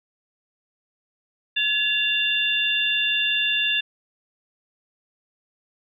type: tone cluster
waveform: sine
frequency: 1702 / 2771 / 3547 Hz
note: G#6 / F7 / A7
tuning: +42 / -14 / +13 cents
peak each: -27 / -22 / -24 dBFS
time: 1.56-3.81 s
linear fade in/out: 10 ms
effects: none